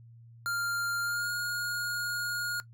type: tone with pitch glide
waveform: square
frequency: 1396.9 to 1430.4 Hz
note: F6 to F6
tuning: 0 to +41 cents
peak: -30 dBFS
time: 0.46-2.6 s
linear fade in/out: 0 ms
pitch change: +41 cents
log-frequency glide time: 1.01-1.31 s
effects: noise-tail reverb RT60 0.1 s tail -17 dB re dry + added 116 Hz sine -50 dBFS peak until 2.73 s